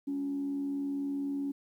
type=tone with frequency modulation; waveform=sine; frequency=280 Hz; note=C#4; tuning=18 cents sharp; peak=-30 dBFS; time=0.07-1.52 s; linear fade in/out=10 ms; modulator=75.9 Hz; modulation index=0.27; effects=tanh soft clip ceiling -26 dBFS + 11-bit